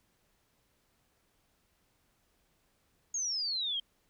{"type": "exponential sweep", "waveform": "sine", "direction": "down", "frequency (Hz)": [6680, 3136], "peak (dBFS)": -31, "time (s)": [3.14, 3.8], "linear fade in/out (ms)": 5, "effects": ["pink hiss -73 dBFS RMS until 4.09 s"]}